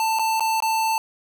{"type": "tone with dropouts", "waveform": "square", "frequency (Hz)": 888, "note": "A5", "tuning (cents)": 16, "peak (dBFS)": -20, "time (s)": [0, 0.98], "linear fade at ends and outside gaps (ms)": 1, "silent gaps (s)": [[0.188, 0.194], [0.397, 0.406], [0.603, 0.623]], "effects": []}